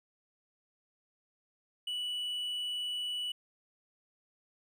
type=tone; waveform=triangle; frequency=2954 Hz; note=F#7; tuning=3 cents flat; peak=-32 dBFS; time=1.87-3.32 s; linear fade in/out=5 ms; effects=none